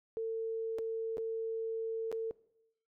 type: tone with dropouts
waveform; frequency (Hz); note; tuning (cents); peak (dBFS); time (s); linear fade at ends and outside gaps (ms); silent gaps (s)
sine; 450; A4; +39; -33; 0.17-2.31; 0; 0.785-0.789 / 1.171-1.181 / 2.116-2.126
effects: noise-tail reverb RT60 0.8 s tail -20 dB re dry